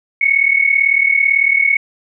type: tone pair together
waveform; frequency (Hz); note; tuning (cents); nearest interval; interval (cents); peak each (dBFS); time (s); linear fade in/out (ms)
sine; 2190 / 2228; C#7 / C#7; -22 / +8; unison; 30; -13; 0.21-1.77; 5
effects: none